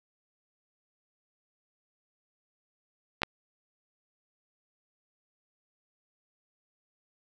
clicks, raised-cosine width 0.3 ms, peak -12 / -10 dBFS, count 2, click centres 3.219 / 3.233 s, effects none

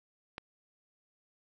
click, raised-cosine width 0.3 ms, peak -23 dBFS, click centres 0.381 s, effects none

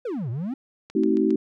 triangle exponential two-way sweep, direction down then up, 530 to 109.6 to 280.8 Hz, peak -24 dBFS, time 0.05-0.54 s, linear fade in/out 5 ms, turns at 0.3 s
click train, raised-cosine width 0.2 ms, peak -26 dBFS, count 4, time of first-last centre 0.9-1.306 s, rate 7.39 Hz
sine chord, A diminished seventh, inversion none, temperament just, 220 / 264 / 316.8 / 380.2 Hz, A3 / C4 / Eb4 / Gb4, 0 / +16 / +31 / +47 cents, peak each -24 / -25 / -22 / -23 dBFS, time 0.95-1.36 s, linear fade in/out 5 ms
effects none

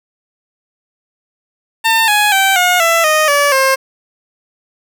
15% pulse tone with pitch steps, 901 / 835.8 / 775.4 / 719.3 / 667.2 / 619 / 574.2 / 532.7 Hz, A5 / G#5 / G5 / F#5 / E5 / D#5 / D5 / C5, +41 / +11 / -19 / -49 / +21 / -9 / -39 / +31 cents, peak -3 dBFS, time 1.84-3.76 s, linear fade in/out 20 ms, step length 240 ms, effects none

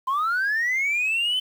sine linear sweep, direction up, 1021 to 3074 Hz, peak -19 dBFS, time 0.07-1.4 s, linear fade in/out 10 ms, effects tanh soft clip ceiling -18 dBFS + 8-bit

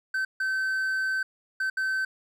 triangle tone bursts at uneven times, 1539 Hz, G6, 32 cents flat, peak -23 dBFS, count 4, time 0.14-0.25 / 0.4-1.23 / 1.6-1.7 / 1.77-2.05 s, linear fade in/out 5 ms, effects none

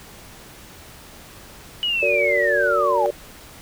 sine linear sweep, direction down, 2958 to 784 Hz, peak -19 dBFS, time 1.83-3.06 s, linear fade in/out 0 ms
sine chord, Gb augmented, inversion none, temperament just, 370 / 462.5 / 578.1 Hz, Gb4 / Bb4 / D5, 0 / -14 / -27 cents, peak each -26 / -24 / -20 dBFS, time 2.02-3.11 s, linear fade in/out 10 ms
effects pink hiss -43 dBFS RMS until 3.61 s

